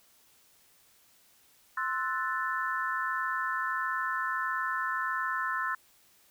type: chord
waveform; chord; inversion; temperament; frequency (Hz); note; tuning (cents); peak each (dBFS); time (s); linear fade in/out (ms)
sine; F# half-diminished seventh; second; equal; 1046.5 / 1318.5 / 1480 / 1760; C6 / E6 / F#6 / A6; 0 / 0 / 0 / 0; -34 / -34 / -36 / -34; 1.77-5.75; 5
effects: white hiss -63 dBFS RMS until 6.3 s